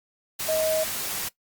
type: tone in noise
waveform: sine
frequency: 631 Hz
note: D#5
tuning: 24 cents sharp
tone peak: -22 dBFS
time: 0.48-0.84 s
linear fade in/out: 10 ms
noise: white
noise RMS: -30 dBFS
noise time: 0.39-1.29 s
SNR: +5 dB
effects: noise-tail reverb RT60 0.1 s tail -19 dB re dry + Opus 48 kbps